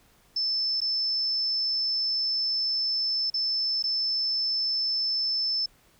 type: tone with dropouts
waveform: sine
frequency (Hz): 5274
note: E8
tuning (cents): 0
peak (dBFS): -24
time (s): 0.36-5.66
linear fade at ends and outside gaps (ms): 5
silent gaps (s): 0.805-0.815 / 3.301-3.34 / 3.826-3.838
effects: pink hiss -61 dBFS RMS until 5.99 s